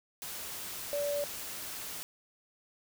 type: tone in noise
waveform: sine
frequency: 577 Hz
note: D5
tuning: 31 cents flat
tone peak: -30 dBFS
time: 0.93-1.24 s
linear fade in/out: 0 ms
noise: white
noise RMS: -41 dBFS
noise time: 0.22-2.03 s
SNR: +8 dB
effects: none